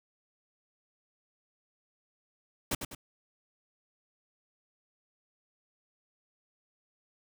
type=noise with echo; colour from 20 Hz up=pink; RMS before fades=-30 dBFS; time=2.71-2.75 s; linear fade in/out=5 ms; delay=100 ms; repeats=2; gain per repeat=-7 dB; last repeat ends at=2.95 s; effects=none